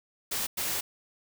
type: noise bursts at uneven times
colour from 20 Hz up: white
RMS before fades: -31 dBFS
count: 2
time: 0.31-0.47 / 0.57-0.81 s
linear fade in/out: 10 ms
effects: none